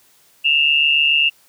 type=tone pair together; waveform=sine; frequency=2676 / 2823 Hz; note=E7 / F7; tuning=+25 / +18 cents; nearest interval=minor second; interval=93 cents; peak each=-15 dBFS; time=0.44-1.3 s; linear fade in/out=20 ms; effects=white hiss -54 dBFS RMS until 1.48 s + high-pass 60 Hz 12 dB/octave